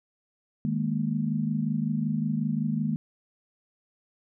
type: chord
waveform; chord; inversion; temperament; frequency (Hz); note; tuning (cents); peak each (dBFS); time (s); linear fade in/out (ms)
sine; D# suspended fourth; none; equal; 155.56 / 207.7 / 233.1; D#3 / G#3 / A#3; 0 / 0 / 0; -29; 0.65-2.96; 0
effects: none